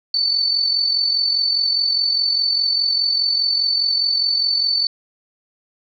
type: tone with amplitude modulation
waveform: sine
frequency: 4508 Hz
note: C#8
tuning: 28 cents sharp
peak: -13 dBFS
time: 0.14-4.87 s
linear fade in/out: 2 ms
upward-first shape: sine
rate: 44.9 Hz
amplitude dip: 55%
effects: none